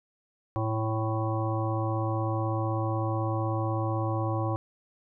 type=harmonic tone; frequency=110.5 Hz; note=A2; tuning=8 cents sharp; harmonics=1 / 3 / 5 / 7 / 9 / 10; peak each=-28 / -33 / -35 / -36 / -38 / -38 dBFS; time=0.56-4.56 s; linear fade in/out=0 ms; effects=none